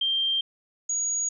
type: tone pair in turn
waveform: sine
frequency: 3170 / 6730 Hz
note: G7 / G#8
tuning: +19 / +22 cents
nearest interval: octave + minor second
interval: 1303 cents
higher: second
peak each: -22 / -24 dBFS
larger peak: first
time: 0.01-0.41 / 0.89-1.29 s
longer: neither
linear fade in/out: 5 ms
effects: none